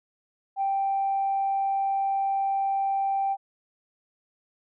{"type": "tone", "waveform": "sine", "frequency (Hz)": 784, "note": "G5", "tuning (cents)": 0, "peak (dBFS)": -22, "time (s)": [0.56, 3.37], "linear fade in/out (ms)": 50, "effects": ["tanh soft clip ceiling -18 dBFS"]}